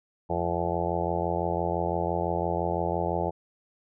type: harmonic tone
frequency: 85.9 Hz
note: F2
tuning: 28 cents flat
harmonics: 1 / 2 / 4 / 5 / 6 / 7 / 8 / 9 / 10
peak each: -34 / -34 / -34 / -34 / -34 / -34 / -34 / -34 / -34 dBFS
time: 0.29-3.31 s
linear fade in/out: 20 ms
effects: none